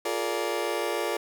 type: chord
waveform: 30% pulse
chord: Bb dominant seventh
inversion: second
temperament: just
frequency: 349.6 / 419.5 / 466.2 / 582.7 Hz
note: F4 / Ab4 / Bb4 / D5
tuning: +2 / +17 / 0 / -14 cents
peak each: -30 dBFS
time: 0.05-1.17 s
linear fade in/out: 5 ms
effects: none